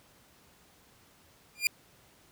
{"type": "tone with exponential growth", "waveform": "sawtooth", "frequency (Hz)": 2400, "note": "D7", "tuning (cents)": 37, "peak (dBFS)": -16, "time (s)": [1.55, 1.67], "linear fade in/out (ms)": 1, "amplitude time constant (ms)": 24, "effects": ["pink hiss -61 dBFS RMS until 2.31 s", "high-pass 60 Hz 12 dB/octave"]}